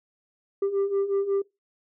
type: beating tone pair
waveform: sine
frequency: 392 / 397.5 Hz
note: G4 / G4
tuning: 0 / +24 cents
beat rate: 5.5 Hz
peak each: -26 / -22 dBFS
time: 0.62-1.42 s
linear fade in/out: 5 ms
effects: noise-tail reverb RT60 0.2 s tail -22 dB re dry + tanh soft clip ceiling -20 dBFS